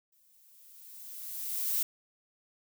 violet noise with exponential growth, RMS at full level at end -28 dBFS, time 0.12-1.83 s, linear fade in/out 5 ms, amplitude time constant 370 ms, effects none

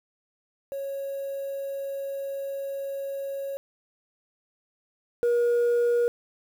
sine tone pair in turn, 551 / 477.1 Hz, C#5 / A#4, -11 / +40 cents, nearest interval major second, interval 249 cents, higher first, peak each -29 / -17 dBFS, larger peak second, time 0.72-3.57 / 5.23-6.08 s, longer first, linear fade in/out 0 ms, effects tanh soft clip ceiling -19 dBFS + 8-bit

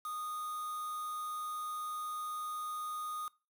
triangle tone with quantisation, 1234 Hz, D#6, 15 cents flat, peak -36 dBFS, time 0.05-3.28 s, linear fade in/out 2 ms, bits 8, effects noise-tail reverb RT60 0.3 s tail -22 dB re dry

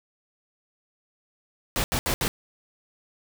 pink noise bursts at uneven times, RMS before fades -25 dBFS, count 4, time 1.76-1.84 / 1.92-1.99 / 2.06-2.14 / 2.21-2.28 s, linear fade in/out 0 ms, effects none

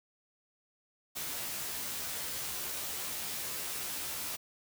white noise with comb filter, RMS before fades -38 dBFS, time 1.15-4.37 s, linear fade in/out 20 ms, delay 14 ms, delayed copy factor +0.7, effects none

